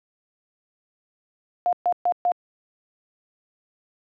sine tone bursts, 709 Hz, F5, 26 cents sharp, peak -17 dBFS, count 4, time 1.66-2.318 s, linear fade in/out 0 ms, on 67 ms, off 130 ms, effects high-pass 400 Hz 12 dB/octave

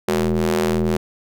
sawtooth ring-modulated tone, 82 Hz, E2, 9 cents flat, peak -10 dBFS, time 0.08-0.97 s, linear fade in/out 5 ms, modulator 288 Hz, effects none

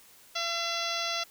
harmonic tone, 678 Hz, E5, 49 cents sharp, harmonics 1 / 2 / 3 / 4 / 5 / 6 / 7 / 8 / 9, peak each -37 / -36 / -39 / -38 / -36 / -38 / -39 / -41 / -41 dBFS, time 0.35-1.24 s, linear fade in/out 10 ms, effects white hiss -56 dBFS RMS until 1.3 s

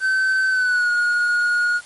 triangle tone with pitch glide, 1536 to 1441.4 Hz, G6 to F#6, -36 to -46 cents, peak -14 dBFS, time 0-1.81 s, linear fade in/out 50 ms, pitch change -110 cents, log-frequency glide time 0.49-0.91 s, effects white hiss -43 dBFS RMS until 1.85 s + MP3 48 kbps

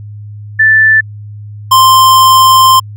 sine / square tone pair in turn, 1760 / 1046.5 Hz, A6 / C6, 0 / 0 cents, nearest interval major sixth, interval 900 cents, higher first, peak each -3 dBFS, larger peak neither, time 0.59-1.01 / 1.71-2.8 s, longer second, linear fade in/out 10 ms, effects added 104 Hz sine -24 dBFS peak until 2.96 s

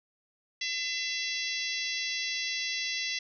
harmonic tone, 674 Hz, E5, 38 cents sharp, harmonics 3 / 4 / 5 / 6 / 7 / 8 / 9, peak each -36 / -37 / -38 / -39 / -39 / -40 / -41 dBFS, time 0.61-3.19 s, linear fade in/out 5 ms, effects none

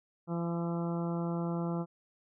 harmonic tone with a mistuned harmonic, 170 Hz, F3, 46 cents flat, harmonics 1 / 2 / 3 / 4 / 5 / 6 / 7 / 8, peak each -32 / -38 / -42 / -44 / -46 / -48 / -49 / -50 dBFS, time 0.27-1.86 s, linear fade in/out 50 ms, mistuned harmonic 8, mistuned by -22 cents, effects none

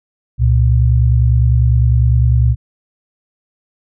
sine tone pair together, 68.6 / 118.55 Hz, C#2 / A#2, -17 / +30 cents, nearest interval major sixth, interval 947 cents, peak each -11 dBFS, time 0.38-2.56 s, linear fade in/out 50 ms, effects none

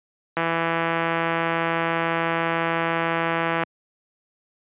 click train, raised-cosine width 0.5 ms, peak -8 dBFS, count 543, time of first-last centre 0.37-3.635 s, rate 166 Hz, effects high-pass 150 Hz 12 dB/octave + resampled to 8000 Hz

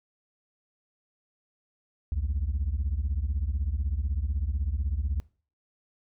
sine beating tone pair, 62.5 / 78.5 Hz, B1 / D#2, +21 / +16 cents, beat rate 16 Hz, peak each -27 dBFS, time 2.12-5.2 s, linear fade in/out 0 ms, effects noise-tail reverb RT60 0.4 s tail -22 dB re dry + tanh soft clip ceiling -22 dBFS

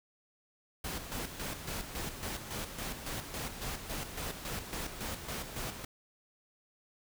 pink noise with tremolo, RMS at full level -38 dBFS, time 0.84-5.85 s, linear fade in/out 5 ms, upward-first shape square, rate 3.6 Hz, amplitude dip 55%, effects none

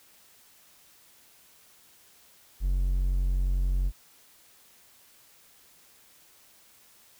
triangle tone, 45.67 Hz, F#1, 22 cents flat, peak -21 dBFS, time 2.6-3.92 s, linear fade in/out 50 ms, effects white hiss -58 dBFS RMS until 7.19 s

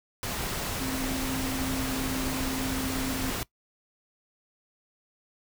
sine tone in noise, 262.6 Hz, C4, 6 cents sharp, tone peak -31 dBFS, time 0.81-3.3 s, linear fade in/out 0 ms, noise pink, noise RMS -32 dBFS, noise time 0.23-3.43 s, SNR -2 dB, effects noise-tail reverb RT60 0.1 s tail -20 dB re dry

